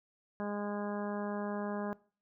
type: harmonic tone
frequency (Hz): 205.5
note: G#3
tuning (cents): -18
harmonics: 1 / 2 / 3 / 4 / 5 / 6 / 7 / 8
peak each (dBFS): -37 / -42 / -41 / -45 / -46 / -51 / -53 / -49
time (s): 0.4-1.93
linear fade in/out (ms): 0
effects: noise-tail reverb RT60 0.4 s tail -21 dB re dry